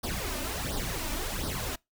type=noise with flanger; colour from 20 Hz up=pink; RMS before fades=-33 dBFS; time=0.03-1.76 s; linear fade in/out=10 ms; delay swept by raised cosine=0.2 to 3.4 ms; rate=1.4 Hz; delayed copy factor=+0.75; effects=noise-tail reverb RT60 0.2 s tail -25 dB re dry